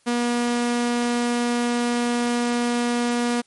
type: tone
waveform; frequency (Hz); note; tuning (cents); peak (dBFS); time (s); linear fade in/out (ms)
sawtooth; 240; B3; -49; -16; 0.06-3.42; 20
effects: white hiss -61 dBFS RMS until 3.46 s + MP3 48 kbps